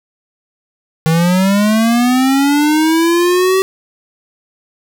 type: linear sweep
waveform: square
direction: up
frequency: 157.8 to 384.1 Hz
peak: -10 dBFS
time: 1.06-3.62 s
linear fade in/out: 0 ms
effects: none